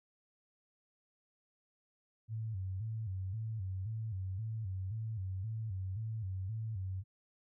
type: tone with vibrato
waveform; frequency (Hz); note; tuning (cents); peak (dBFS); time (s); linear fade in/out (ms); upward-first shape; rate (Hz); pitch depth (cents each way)
sine; 102.3; G#2; -26; -36; 2.28-7.04; 50; square; 1.9; 140
effects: none